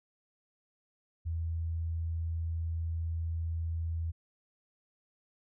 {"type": "tone", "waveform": "sine", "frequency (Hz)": 82.41, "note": "E2", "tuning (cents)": 0, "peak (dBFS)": -31, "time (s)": [1.25, 4.12], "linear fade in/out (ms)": 20, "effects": []}